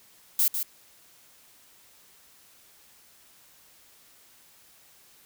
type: noise with echo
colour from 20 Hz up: violet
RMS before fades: -22 dBFS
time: 0.39-0.48 s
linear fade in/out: 2 ms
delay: 150 ms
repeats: 1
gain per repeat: -7 dB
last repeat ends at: 0.63 s
effects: white hiss -57 dBFS RMS until 5.25 s